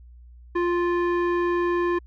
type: tone with low-pass filter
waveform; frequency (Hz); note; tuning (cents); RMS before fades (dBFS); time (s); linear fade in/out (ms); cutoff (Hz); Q
square; 349.2; F4; 0; -23; 0.55-1.99; 10; 1600; 1.5
effects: added 60 Hz sine -44 dBFS peak until 2.06 s